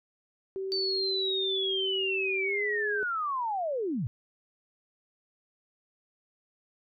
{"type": "tone with pitch glide", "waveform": "sine", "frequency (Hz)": [384.2, 416.6], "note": ["G4", "G#4"], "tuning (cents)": [-35, 5], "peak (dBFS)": -31, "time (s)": [0.56, 3.03], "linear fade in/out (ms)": 0, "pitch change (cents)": 140, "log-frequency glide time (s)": [2.43, 2.64]}
{"type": "linear sweep", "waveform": "sine", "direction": "down", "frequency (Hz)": [4585, 98], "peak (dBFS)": -28, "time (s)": [0.72, 4.07], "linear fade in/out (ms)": 0}
{"effects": []}